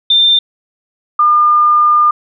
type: tone pair in turn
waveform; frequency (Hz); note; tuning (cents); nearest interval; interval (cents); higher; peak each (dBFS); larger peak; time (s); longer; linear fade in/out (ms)
sine; 3588 / 1206.7; A7 / D6; +33 / +47; octave + perfect fifth; 1886; first; -6; neither; 0.1-0.39 / 1.19-2.11; second; 5
effects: none